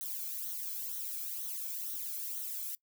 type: noise with flanger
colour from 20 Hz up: violet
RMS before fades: -39 dBFS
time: 0.01-2.75 s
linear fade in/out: 0 ms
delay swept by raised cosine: 0.4 to 1.09 ms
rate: 2.1 Hz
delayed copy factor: -0.7
effects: noise-tail reverb RT60 0.1 s tail -23 dB re dry